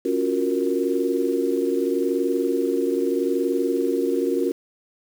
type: chord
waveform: sine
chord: Gb major seventh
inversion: second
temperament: equal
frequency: 277.2 / 349.2 / 370 / 466.2 Hz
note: Db4 / F4 / Gb4 / Bb4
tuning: 0 / 0 / 0 / 0 cents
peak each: -25 dBFS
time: 0.05-4.52 s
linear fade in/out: 5 ms
effects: 7-bit